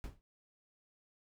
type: noise with exponential decay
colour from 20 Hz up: brown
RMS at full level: -36 dBFS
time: 0.04-0.21 s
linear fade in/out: 0 ms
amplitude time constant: 36 ms
effects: none